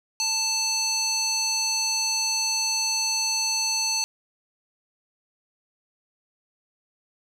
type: tone with band-pass filter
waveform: square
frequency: 880 Hz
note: A5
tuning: in tune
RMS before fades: -25 dBFS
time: 0.2-4.04 s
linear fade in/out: 0 ms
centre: 5400 Hz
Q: 5
effects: none